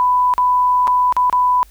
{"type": "tone with dropouts", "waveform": "sine", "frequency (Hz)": 995, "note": "B5", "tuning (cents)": 13, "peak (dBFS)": -11, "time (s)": [0, 1.63], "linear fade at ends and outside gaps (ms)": 0, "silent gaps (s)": [[0.338, 0.38], [0.872, 0.878], [1.125, 1.166], [1.298, 1.327]], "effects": ["added 50 Hz sine -43 dBFS peak until 1.7 s", "white hiss -52 dBFS RMS until 1.7 s"]}